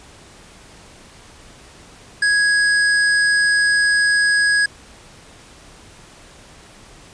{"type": "tone", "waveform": "square", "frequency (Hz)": 1661.2, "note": "G#6", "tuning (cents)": 0, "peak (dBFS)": -14, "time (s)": [2.22, 4.66], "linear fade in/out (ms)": 5, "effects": ["pink hiss -44 dBFS RMS until 7.13 s", "resampled to 22050 Hz"]}